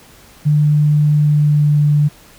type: tone with pitch glide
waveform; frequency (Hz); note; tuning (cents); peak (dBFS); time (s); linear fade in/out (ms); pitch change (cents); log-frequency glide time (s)
sine; 149.2 to 147.74; D3 to D3; +28 to +11; -9; 0.45-2.09; 20; -17; 1.15-1.81
effects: pink hiss -44 dBFS RMS until 2.38 s